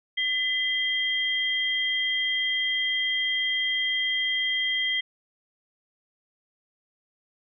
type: tone pair together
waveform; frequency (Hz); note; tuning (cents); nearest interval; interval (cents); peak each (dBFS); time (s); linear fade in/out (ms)
sine; 2018 / 3203; B6 / G7; +37 / +37; minor sixth; 800; -26; 0.17-5.01; 10
effects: none